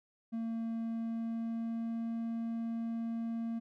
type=tone with pitch glide; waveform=triangle; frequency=227.6 to 229.3 Hz; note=A#3 to A#3; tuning=-41 to -28 cents; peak=-32 dBFS; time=0.32-3.6 s; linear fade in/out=20 ms; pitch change=+13 cents; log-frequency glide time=0.78-2.12 s; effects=none